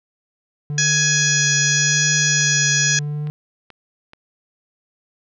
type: tone with vibrato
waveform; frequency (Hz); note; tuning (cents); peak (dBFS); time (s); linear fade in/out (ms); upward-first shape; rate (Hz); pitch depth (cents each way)
triangle; 146.83; D3; 0; -20; 0.7-3.3; 0; triangle; 0.87; 37
type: harmonic tone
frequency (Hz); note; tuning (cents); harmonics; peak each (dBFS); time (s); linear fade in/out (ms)
836; G#5; +11; 2 / 3 / 4 / 5 / 6 / 7 / 8; -20 / -27 / -26 / -29 / -26 / -21 / -21; 0.78-2.99; 2
type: click train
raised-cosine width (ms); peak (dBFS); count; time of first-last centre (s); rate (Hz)
0.3; -25; 5; 2.41-4.134; 2.32
effects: none